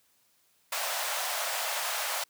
pink high-pass noise, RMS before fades -32 dBFS, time 0.72-2.24 s, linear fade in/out 5 ms, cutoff 580 Hz, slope 48 dB/octave, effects white hiss -68 dBFS RMS until 2.29 s + high-pass 60 Hz 12 dB/octave

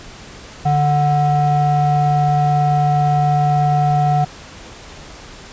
triangle ring-modulated tone, 293.7 Hz, D4, in tune, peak -7 dBFS, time 0.65-4.25 s, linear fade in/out 10 ms, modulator 441 Hz, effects pink hiss -37 dBFS RMS until 5.52 s + resampled to 16000 Hz

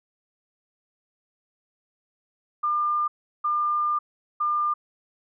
sine tone bursts at uneven times, 1201 Hz, D6, 38 cents sharp, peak -21 dBFS, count 3, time 2.63-3.08 / 3.44-3.99 / 4.4-4.74 s, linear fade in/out 10 ms, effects none

